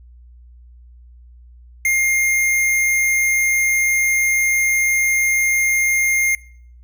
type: tone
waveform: square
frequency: 2121 Hz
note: C7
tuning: 23 cents sharp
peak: -15 dBFS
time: 1.85-6.35 s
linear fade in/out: 2 ms
effects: noise-tail reverb RT60 0.6 s tail -23 dB re dry + added 60 Hz sine -41 dBFS peak until 6.83 s